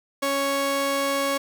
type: tone pair together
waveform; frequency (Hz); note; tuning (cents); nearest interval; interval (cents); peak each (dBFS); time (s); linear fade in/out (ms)
sawtooth; 277.2 / 554.4; C#4 / C#5; 0 / 0; octave; 1200; -25 / -18; 0.22-1.38; 10
effects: none